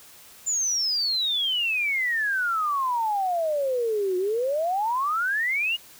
sine exponential two-way sweep, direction down then up, 7200 to 357.9 to 2927 Hz, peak -22 dBFS, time 0.46-5.77 s, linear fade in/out 20 ms, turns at 4.17 s, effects white hiss -49 dBFS RMS until 5.99 s

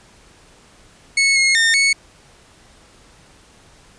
sawtooth tone with pitch steps, 2200 / 2159 / 1821 / 2210 Hz, C#7 / C#7 / A#6 / C#7, -14 / -46 / -41 / -6 cents, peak -9 dBFS, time 1.17-1.93 s, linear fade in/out 5 ms, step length 190 ms, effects pink hiss -49 dBFS RMS until 3.98 s + resampled to 22050 Hz

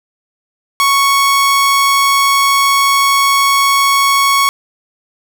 sawtooth tone, 1108.7 Hz, C#6, in tune, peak -5 dBFS, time 0.8-4.49 s, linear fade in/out 0 ms, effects none

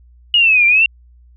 sine exponential two-way sweep, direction down then up, 2909 to 2349 to 2772 Hz, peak -8 dBFS, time 0.34-0.86 s, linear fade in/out 2 ms, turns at 0.66 s, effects added 60 Hz sine -43 dBFS peak until 1.36 s

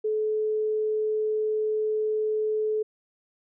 sine tone, 430.7 Hz, A4, 37 cents flat, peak -23 dBFS, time 0.04-2.83 s, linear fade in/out 10 ms, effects none

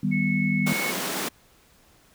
sine chord, Eb augmented, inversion none, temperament equal, 155.56 / 196 / 246.9 Hz, Eb3 / G3 / B3, 0 / 0 / 0 cents, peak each -27 / -24 / -27 dBFS, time 0.03-0.73 s, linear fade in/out 5 ms
sine tone, 2198 Hz, C#7, 15 cents flat, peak -27 dBFS, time 0.11-0.92 s, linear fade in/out 20 ms
pink high-pass noise, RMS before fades -29 dBFS, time 0.66-1.29 s, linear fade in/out 10 ms, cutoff 170 Hz, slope 48 dB/octave
effects pink hiss -58 dBFS RMS until 2.14 s

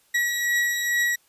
40% pulse beating tone pair, 1917 / 1919.3 Hz, A#6 / B6, +48 / -50 cents, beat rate 2.3 Hz, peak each -29 / -21 dBFS, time 0.14-1.16 s, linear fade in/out 10 ms, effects white hiss -62 dBFS RMS until 1.28 s + resampled to 32000 Hz

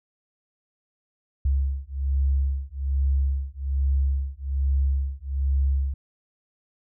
sine beating tone pair, 67.7 / 68.9 Hz, C#2 / C#2, -40 / -10 cents, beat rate 1.2 Hz, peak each -24 dBFS, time 1.45-5.94 s, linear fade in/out 5 ms, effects none

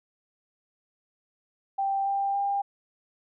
sine tone with pitch steps, 785 / 792.3 / 799.6 Hz, G5 / G5 / G5, +2 / +18 / +34 cents, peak -24 dBFS, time 1.78-2.62 s, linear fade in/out 10 ms, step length 280 ms, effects none

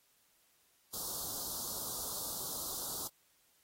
white band-stop noise, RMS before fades -40 dBFS, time 0.93-3.08 s, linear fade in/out 10 ms, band 1300 to 3700 Hz, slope 48 dB/octave, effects white hiss -71 dBFS RMS until 3.63 s + AAC 48 kbps

